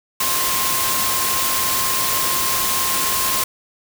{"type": "tone in noise", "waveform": "sine", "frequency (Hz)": 1059, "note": "C6", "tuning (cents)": 21, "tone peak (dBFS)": -25, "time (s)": [0.2, 3.44], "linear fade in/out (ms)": 5, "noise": "white", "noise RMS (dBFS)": -20, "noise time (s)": [0.2, 3.44], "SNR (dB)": -8, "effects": []}